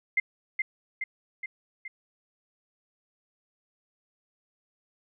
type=tone with echo; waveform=sine; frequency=2093 Hz; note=C7; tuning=in tune; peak=-20 dBFS; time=0.17-0.2 s; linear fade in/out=5 ms; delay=420 ms; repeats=4; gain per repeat=-4 dB; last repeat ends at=1.88 s; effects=none